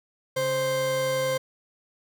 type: tone pair together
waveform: 40% pulse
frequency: 138.6 / 523.3 Hz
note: C#3 / C5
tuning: 0 / 0 cents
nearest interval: octave + major seventh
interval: 2300 cents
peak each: -34 / -23 dBFS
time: 0.36-1.38 s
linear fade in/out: 10 ms
effects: none